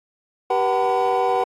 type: tone cluster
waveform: triangle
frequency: 388.9 / 484.4 / 754 / 914 / 1006 Hz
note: G4 / B4 / F#5 / A#5 / B5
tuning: -14 / -34 / +32 / -34 / +32 cents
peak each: -23 / -20 / -18 / -27 / -24 dBFS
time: 0.5-1.44 s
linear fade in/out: 5 ms
effects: tanh soft clip ceiling -7 dBFS + AAC 48 kbps